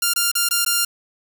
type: tone with dropouts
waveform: 5% pulse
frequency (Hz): 1396.9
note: F6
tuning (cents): 0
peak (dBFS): -5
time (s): 0.02-0.85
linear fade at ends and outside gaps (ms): 5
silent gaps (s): 0.137-0.16 / 0.316-0.352 / 0.489-0.509 / 0.649-0.662
effects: 7-bit